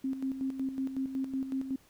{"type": "tone with tremolo", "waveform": "sine", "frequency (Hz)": 266.1, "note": "C4", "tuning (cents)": 29, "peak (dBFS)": -29, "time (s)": [0.04, 1.76], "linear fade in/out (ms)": 5, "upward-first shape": "square", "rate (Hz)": 5.4, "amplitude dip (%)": 60, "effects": ["pink hiss -63 dBFS RMS until 1.89 s"]}